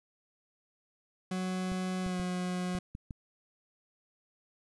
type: tone with pitch glide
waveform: 40% pulse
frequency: 185 to 180.98 Hz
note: F#3 to F#3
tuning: 0 to -38 cents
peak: -31 dBFS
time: 1.31-2.79 s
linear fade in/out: 5 ms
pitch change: -38 cents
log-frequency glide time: 2.02-2.18 s
type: clicks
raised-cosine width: 5 ms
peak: -28 dBFS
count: 6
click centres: 1.718 / 2.064 / 2.198 / 2.751 / 2.951 / 3.108 s
effects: resampled to 24000 Hz + 11-bit